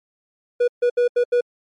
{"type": "tone bursts at uneven times", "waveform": "triangle", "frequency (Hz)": 485.7, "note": "B4", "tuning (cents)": -29, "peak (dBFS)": -12, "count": 5, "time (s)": [[0.6, 0.68], [0.82, 0.9], [0.97, 1.08], [1.16, 1.24], [1.32, 1.41]], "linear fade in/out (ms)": 10, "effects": ["MP3 48 kbps"]}